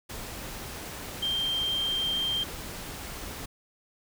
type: tone in noise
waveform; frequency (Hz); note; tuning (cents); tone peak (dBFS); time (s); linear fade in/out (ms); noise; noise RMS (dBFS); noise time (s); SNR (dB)
sine; 3167; G7; +17; -26; 1.22-2.44; 10; pink; -39; 0.09-3.46; +10
effects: none